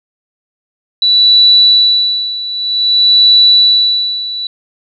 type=tone with tremolo; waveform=sine; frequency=3951 Hz; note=B7; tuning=in tune; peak=-3 dBFS; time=1.02-4.47 s; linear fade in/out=2 ms; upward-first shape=sine; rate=0.53 Hz; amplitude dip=80%; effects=none